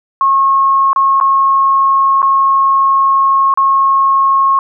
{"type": "tone with dropouts", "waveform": "sine", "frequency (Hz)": 1087, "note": "C#6", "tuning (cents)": -34, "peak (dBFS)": -7, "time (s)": [0.21, 4.59], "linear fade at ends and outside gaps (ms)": 1, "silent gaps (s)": [[0.931, 0.961], [1.201, 1.211], [2.219, 2.228], [3.54, 3.574]], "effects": []}